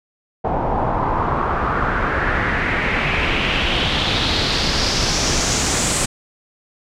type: noise with low-pass filter sweep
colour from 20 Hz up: pink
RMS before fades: -19 dBFS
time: 0.44-6.06 s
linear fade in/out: 10 ms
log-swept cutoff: 760 to 8300 Hz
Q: 3.2
effects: none